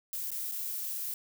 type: noise with dropouts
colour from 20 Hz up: violet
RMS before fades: -36 dBFS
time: 0.13-1.14 s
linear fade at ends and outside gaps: 1 ms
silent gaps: 0.305-0.316 / 0.514-0.52 s
effects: none